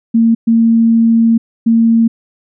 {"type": "tone bursts at uneven times", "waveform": "sine", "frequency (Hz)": 228.4, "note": "A#3", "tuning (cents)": -35, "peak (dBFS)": -6, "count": 3, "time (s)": [[0.14, 0.35], [0.47, 1.38], [1.66, 2.08]], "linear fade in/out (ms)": 10, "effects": []}